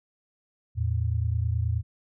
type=tone pair together; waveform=sine; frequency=82.84 / 112.3 Hz; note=E2 / A2; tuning=+9 / +36 cents; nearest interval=perfect fourth; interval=527 cents; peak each=-26 dBFS; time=0.75-1.83 s; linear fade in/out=50 ms; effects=none